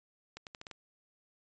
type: accelerating click train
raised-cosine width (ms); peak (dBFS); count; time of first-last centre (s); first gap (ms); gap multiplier
0.2; -27; 6; 0.37-0.713; 98; 0.82
effects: resampled to 16000 Hz